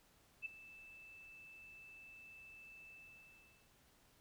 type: tone with ADSR envelope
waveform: sine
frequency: 2637 Hz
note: E7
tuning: in tune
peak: -38 dBFS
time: 0.42-3.7 s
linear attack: 36 ms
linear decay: 10 ms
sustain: -17 dB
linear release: 790 ms
effects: pink hiss -70 dBFS RMS until 4.2 s